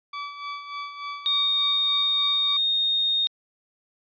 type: tone with tremolo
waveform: sawtooth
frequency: 1150 Hz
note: D6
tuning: 37 cents flat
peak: -26 dBFS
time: 0.13-2.57 s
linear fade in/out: 5 ms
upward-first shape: sine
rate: 3.4 Hz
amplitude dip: 60%
type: tone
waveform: sine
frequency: 3696 Hz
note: A#7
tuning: 16 cents flat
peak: -20 dBFS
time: 1.26-3.27 s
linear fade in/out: 0 ms
effects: resampled to 11025 Hz